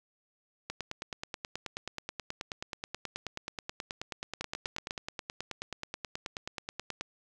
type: two click trains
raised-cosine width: 0.2 ms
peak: -19 / -17 dBFS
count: 60 / 5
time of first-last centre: 0.7-7.01 / 4.41-4.909 s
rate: 9.35 / 8.02 Hz
effects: none